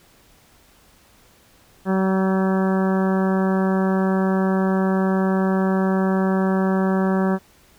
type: harmonic tone with a mistuned harmonic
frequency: 190 Hz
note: F#3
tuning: 46 cents sharp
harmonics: 1 / 2 / 3 / 4 / 5 / 6 / 7 / 8 / 9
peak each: -18 / -24 / -28 / -30 / -32 / -34 / -35 / -36 / -37 dBFS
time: 1.85-7.39 s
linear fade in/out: 50 ms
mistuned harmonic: 8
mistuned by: +35 cents
effects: pink hiss -54 dBFS RMS until 7.78 s